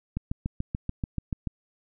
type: click train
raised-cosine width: 5 ms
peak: -16 dBFS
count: 10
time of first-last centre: 0.17-1.472 s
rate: 6.91 Hz
effects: none